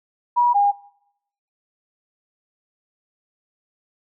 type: tone pair in turn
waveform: sine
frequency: 966 / 810.4 Hz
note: B5 / G#5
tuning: -39 / -43 cents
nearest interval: minor third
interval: 304 cents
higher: first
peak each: -13 / -13 dBFS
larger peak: neither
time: 0.36-0.54 / 0.54-0.72 s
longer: neither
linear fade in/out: 20 ms
effects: noise-tail reverb RT60 0.8 s tail -23 dB re dry